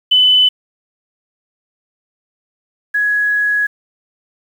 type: tone pair in turn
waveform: sine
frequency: 3009 / 1674.7 Hz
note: F#7 / G#6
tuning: +28 / +14 cents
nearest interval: minor seventh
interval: 1014 cents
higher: first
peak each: -7 / -12 dBFS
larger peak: first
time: 0.11-0.49 / 2.94-3.67 s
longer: second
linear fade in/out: 10 ms
effects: 7-bit